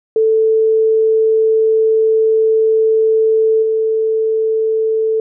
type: tone with level steps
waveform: sine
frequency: 441.5 Hz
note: A4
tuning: 6 cents sharp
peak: -9 / -12 dBFS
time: 0.16-5.2 s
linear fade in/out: 2 ms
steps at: 3.62 s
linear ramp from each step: 10 ms
effects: none